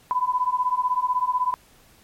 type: beating tone pair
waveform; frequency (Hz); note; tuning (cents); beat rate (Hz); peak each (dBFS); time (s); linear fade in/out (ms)
sine; 993 / 1009; B5 / B5; +9 / +37; 16; -23; 0.11-1.54; 0
effects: pink hiss -55 dBFS RMS until 2.03 s + MP3 64 kbps